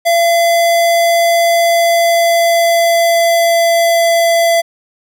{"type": "tone with pitch glide", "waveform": "square", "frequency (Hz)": [679, 673.9], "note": ["F5", "E5"], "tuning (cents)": [-49, 38], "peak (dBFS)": -9, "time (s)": [0.05, 4.62], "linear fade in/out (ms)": 20, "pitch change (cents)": -13, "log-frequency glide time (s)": [1.62, 4.2], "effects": []}